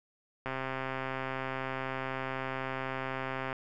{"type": "click train", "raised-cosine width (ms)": 0.5, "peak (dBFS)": -20, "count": 406, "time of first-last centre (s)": [0.46, 3.528], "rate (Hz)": 132, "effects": []}